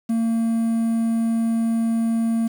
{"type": "tone with quantisation", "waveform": "triangle", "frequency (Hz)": 227.8, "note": "A#3", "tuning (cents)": -40, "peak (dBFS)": -16, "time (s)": [0.09, 2.48], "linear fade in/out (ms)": 10, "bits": 7, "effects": []}